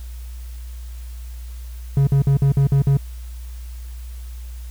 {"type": "tone bursts", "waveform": "triangle", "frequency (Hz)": 138.59, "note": "C#3", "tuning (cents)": 0, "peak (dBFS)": -10, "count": 7, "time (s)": [1.97, 2.97], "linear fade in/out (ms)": 2, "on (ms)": 100, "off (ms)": 50, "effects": ["added 60 Hz sine -30 dBFS peak until 4.7 s", "white hiss -49 dBFS RMS until 4.7 s"]}